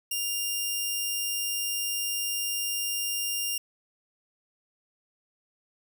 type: tone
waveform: 10% pulse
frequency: 2800 Hz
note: F7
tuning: 4 cents sharp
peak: -19 dBFS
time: 0.11-3.58 s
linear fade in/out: 5 ms
effects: none